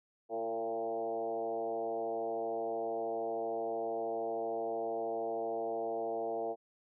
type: tone with frequency modulation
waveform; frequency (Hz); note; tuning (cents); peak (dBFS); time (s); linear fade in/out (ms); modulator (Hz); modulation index
sine; 568; C#5; +42; -33; 0.29-6.56; 50; 113; 1.8
effects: none